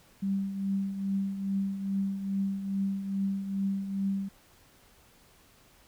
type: tone with tremolo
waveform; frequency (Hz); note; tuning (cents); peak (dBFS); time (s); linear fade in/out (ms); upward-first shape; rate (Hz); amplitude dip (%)
sine; 195.7; G3; -3; -25; 0.22-4.29; 10; triangle; 2.4; 65
effects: pink hiss -60 dBFS RMS until 5.87 s